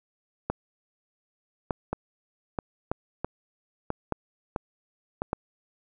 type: two click trains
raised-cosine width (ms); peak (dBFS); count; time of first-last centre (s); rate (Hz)
1; -14 / -12; 6 / 5; 1.93-5.219 / 0.5-5.331; 1.52 / 0.828
effects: none